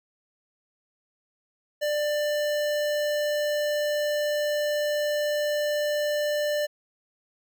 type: tone with notch filter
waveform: square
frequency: 593 Hz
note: D5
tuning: 17 cents sharp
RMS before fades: -26 dBFS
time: 1.81-6.67 s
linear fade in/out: 20 ms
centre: 10000 Hz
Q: 1.9
effects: none